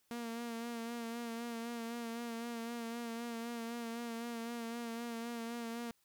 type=tone with vibrato; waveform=sawtooth; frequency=233.1 Hz; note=A#3; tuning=in tune; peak=-36 dBFS; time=0.11-5.91 s; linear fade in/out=0 ms; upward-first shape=sine; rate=3.9 Hz; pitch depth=36 cents each way; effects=white hiss -75 dBFS RMS until 6.04 s